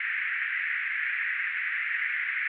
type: band-pass noise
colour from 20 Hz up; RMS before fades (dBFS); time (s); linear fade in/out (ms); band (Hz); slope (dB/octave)
pink; -30; 0-2.48; 5; 1700 to 2200; 48
effects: none